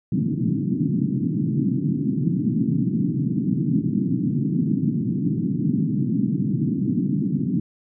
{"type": "band-pass noise", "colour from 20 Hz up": "pink", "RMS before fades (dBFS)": -22, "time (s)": [0.12, 7.6], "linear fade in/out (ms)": 5, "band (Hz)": [130, 300], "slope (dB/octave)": 48, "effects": []}